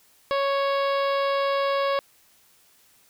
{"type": "harmonic tone", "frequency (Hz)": 554.4, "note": "C#5", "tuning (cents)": 0, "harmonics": [1, 2, 3, 4, 5, 6, 7, 8, 9], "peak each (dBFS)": [-23, -26, -35, -37, -39, -39, -41, -43, -44], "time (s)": [0.31, 1.99], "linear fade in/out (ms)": 0, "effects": ["white hiss -59 dBFS RMS until 3.09 s"]}